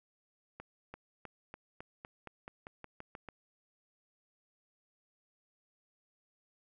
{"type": "accelerating click train", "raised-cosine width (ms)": 0.5, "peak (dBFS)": -30, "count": 13, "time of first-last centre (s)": [0.6, 3.287], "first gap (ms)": 340, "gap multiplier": 0.92, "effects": []}